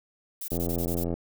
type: noise bursts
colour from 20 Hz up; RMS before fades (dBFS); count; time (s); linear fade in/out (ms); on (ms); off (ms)
violet; -35; 7; 0.41-1.04; 5; 72; 21
type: click train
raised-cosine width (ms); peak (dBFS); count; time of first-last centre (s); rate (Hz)
2; -17; 54; 0.52-1.14; 85.5
effects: none